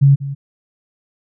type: tone with echo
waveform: sine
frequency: 139.1 Hz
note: C#3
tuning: 6 cents sharp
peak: -6 dBFS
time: 0.01-0.16 s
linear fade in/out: 20 ms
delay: 190 ms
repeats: 1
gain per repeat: -15 dB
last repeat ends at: 0.35 s
effects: none

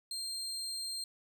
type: tone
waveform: 30% pulse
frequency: 4186 Hz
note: C8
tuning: in tune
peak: -34 dBFS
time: 0.11-1.04 s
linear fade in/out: 2 ms
effects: none

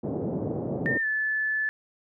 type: band-pass noise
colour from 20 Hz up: pink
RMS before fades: -30 dBFS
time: 0.03-0.98 s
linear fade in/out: 10 ms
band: 120 to 590 Hz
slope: 24 dB/octave
type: tone with pitch glide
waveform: sine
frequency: 1812 to 1737.2 Hz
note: A#6 to A6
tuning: -50 to -23 cents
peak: -24 dBFS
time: 0.86-1.69 s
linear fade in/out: 0 ms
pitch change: -73 cents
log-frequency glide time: 1-1.06 s
effects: none

